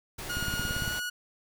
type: noise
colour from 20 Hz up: pink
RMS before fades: -39 dBFS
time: 0.18-1 s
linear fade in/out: 10 ms
type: tone with pitch glide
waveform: sawtooth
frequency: 1437 to 1457.9 Hz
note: F6 to F#6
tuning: +49 to -26 cents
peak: -28 dBFS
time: 0.29-1.1 s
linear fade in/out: 10 ms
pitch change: +25 cents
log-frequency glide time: 0.7-0.94 s
type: click train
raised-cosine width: 5 ms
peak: -22 dBFS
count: 10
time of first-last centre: 0.37-0.878 s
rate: 17.7 Hz
effects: none